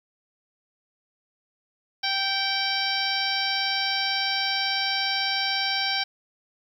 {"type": "harmonic tone with a mistuned harmonic", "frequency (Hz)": 782, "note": "G5", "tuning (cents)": -4, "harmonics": [1, 2, 3, 4, 5, 6, 7], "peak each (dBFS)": [-31, -31, -31, -31, -31, -31, -31], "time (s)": [2.03, 6.04], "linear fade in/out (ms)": 10, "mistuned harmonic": 3, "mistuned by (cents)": -28, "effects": ["9-bit"]}